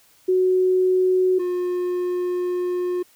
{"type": "tone pair in turn", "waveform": ["sine", "triangle"], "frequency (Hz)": [370, 358.4], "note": ["F#4", "F4"], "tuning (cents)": [0, 45], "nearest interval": "minor second", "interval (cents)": 55, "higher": "first", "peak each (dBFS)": [-15, -19], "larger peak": "first", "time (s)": [[0.28, 1.39], [1.39, 3.03]], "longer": "second", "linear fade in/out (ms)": 10, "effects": ["white hiss -56 dBFS RMS until 3.15 s"]}